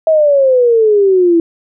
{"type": "exponential sweep", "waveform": "sine", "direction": "down", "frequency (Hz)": [648, 329.6], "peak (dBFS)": -6, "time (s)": [0.07, 1.4], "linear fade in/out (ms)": 2, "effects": []}